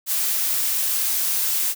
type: noise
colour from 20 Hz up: blue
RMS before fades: -22 dBFS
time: 0.06-1.75 s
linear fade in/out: 50 ms
effects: none